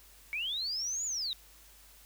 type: linear two-way sweep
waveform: sine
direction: up then down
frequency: 2217 to 7030 to 3658 Hz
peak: -32 dBFS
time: 0.33-1.33 s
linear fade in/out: 0 ms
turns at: 1.05 s
effects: added 50 Hz sine -60 dBFS peak until 2.05 s + white hiss -58 dBFS RMS until 2.05 s